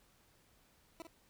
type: tone with echo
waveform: 20% pulse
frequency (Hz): 329.6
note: E4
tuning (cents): 0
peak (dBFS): -39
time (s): 1-1.02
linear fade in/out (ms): 0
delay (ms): 49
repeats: 1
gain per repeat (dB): -7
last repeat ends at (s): 1.069
effects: pink hiss -69 dBFS RMS until 1.29 s